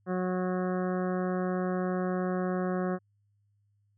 harmonic tone, 183.1 Hz, F#3, 18 cents flat, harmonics 1 / 2 / 3 / 4 / 6 / 7 / 8 / 9 / 10, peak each -30 / -33 / -36 / -39 / -42 / -44 / -47 / -47 / -52 dBFS, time 0.06-2.99 s, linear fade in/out 50 ms, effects added 102 Hz sine -67 dBFS peak until 3.97 s

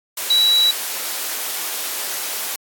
sine tone in noise, 3912 Hz, B7, 17 cents flat, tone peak -12 dBFS, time 0.3-0.71 s, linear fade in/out 5 ms, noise white, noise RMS -25 dBFS, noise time 0.17-2.56 s, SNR +10 dB, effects high-pass 400 Hz 12 dB/octave + AAC 64 kbps

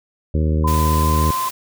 harmonic tone, 77.78 Hz, D#2, in tune, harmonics 1 / 2 / 3 / 4 / 5 / 6 / 7, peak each -16 / -22 / -26 / -28 / -30 / -32 / -33 dBFS, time 0.34-1.31 s, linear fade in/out 5 ms
sine tone with pitch glide, 1015 to 1036.3 Hz, B5 to C6, +47 to -17 cents, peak -19 dBFS, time 0.64-1.49 s, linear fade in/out 5 ms, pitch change +36 cents, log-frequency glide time 0.86-1.35 s
white noise, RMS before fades -29 dBFS, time 0.67-1.51 s, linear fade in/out 10 ms
effects none

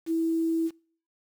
sine tone with quantisation, 327.5 Hz, E4, 11 cents flat, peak -23 dBFS, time 0.06-0.71 s, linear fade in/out 50 ms, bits 8, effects noise-tail reverb RT60 0.5 s tail -25 dB re dry

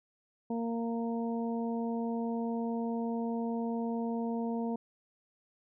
harmonic tone, 231.2 Hz, A#3, 14 cents flat, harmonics 1 / 2 / 3 / 4, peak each -32 / -38 / -42 / -44 dBFS, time 0.5-4.76 s, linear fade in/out 5 ms, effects none

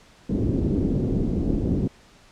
white low-pass noise, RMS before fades -23 dBFS, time 0.29-1.88 s, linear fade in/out 10 ms, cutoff 330 Hz, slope 24 dB/octave, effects pink hiss -53 dBFS RMS until 2.31 s + low-pass 7000 Hz 12 dB/octave

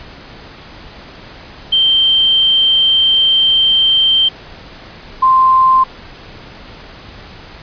sine tone pair in turn, 3136 / 1044.4 Hz, G7 / C6, 0 / -3 cents, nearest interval octave + perfect fifth, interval 1903 cents, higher first, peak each -8 / -6 dBFS, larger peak second, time 1.72-4.29 / 5.22-5.84 s, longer first, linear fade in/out 10 ms, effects pink hiss -35 dBFS RMS until 7.62 s + resampled to 11025 Hz

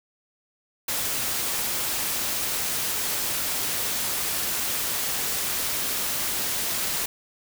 white noise, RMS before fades -27 dBFS, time 0.88-7.06 s, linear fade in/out 5 ms, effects none

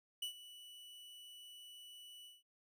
45% pulse tone with ADSR envelope, 2958 Hz, F#7, 1 cent flat, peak -37 dBFS, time 0.22-2.43 s, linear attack 6 ms, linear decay 100 ms, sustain -16 dB, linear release 180 ms, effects none

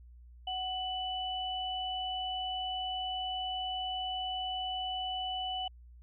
sine tone pair together, 745 / 2980 Hz, F#5 / F#7, +12 / +12 cents, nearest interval 2 octaves, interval 2400 cents, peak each -36 / -36 dBFS, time 0.47-5.68 s, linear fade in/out 5 ms, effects added 60 Hz sine -51 dBFS peak until 6.02 s

